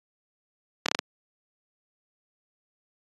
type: slowing click train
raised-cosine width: 0.2 ms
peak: -5 dBFS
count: 5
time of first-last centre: 0.86-0.99 s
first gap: 25 ms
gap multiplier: 1.18
effects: high-pass 200 Hz 12 dB/octave + AAC 32 kbps